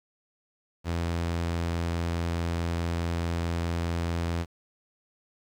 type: tone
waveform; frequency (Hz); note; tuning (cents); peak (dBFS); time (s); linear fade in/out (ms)
sawtooth; 84.7; E2; +48; -23; 0.84-4.46; 50
effects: low-pass 7000 Hz 12 dB/octave + 9-bit